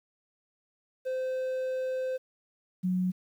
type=tone pair in turn; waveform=triangle / sine; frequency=517 / 183.15 Hz; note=C5 / F#3; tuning=-21 / -17 cents; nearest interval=octave + tritone; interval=1796 cents; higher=first; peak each=-27 / -25 dBFS; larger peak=second; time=1.05-2.18 / 2.83-3.12 s; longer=first; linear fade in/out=20 ms; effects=10-bit